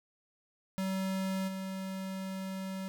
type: tone with level steps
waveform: square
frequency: 190.6 Hz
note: G3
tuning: 48 cents flat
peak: -32 / -37 dBFS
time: 0.78-2.88 s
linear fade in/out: 0 ms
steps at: 1.47 s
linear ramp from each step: 20 ms
effects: none